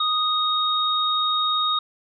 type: tone pair together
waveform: sine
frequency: 1244.5 / 3737 Hz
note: D#6 / A#7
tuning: 0 / +4 cents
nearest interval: octave + perfect fifth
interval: 1904 cents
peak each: -22 dBFS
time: 0-1.79 s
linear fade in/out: 5 ms
effects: none